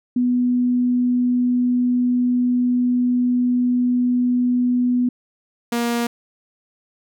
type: tone pair in turn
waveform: sine / sawtooth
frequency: 246.9 / 236.4 Hz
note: B3 / A#3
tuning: 0 / +24 cents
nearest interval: minor second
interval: 76 cents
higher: first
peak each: -15 dBFS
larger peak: neither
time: 0.16-5.09 / 5.72-6.07 s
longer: first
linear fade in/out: 5 ms
effects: none